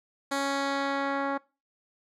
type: tone with low-pass filter sweep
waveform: 10% pulse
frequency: 277.2 Hz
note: C#4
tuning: in tune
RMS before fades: -29 dBFS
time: 0.31-1.38 s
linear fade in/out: 10 ms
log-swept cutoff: 9900 to 1400 Hz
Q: 0.83
effects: noise-tail reverb RT60 0.3 s tail -22 dB re dry